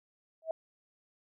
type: tone with exponential growth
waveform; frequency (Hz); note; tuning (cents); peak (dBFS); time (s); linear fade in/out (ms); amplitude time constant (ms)
sine; 646; E5; -35; -26; 0.42-0.51; 2; 19
effects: none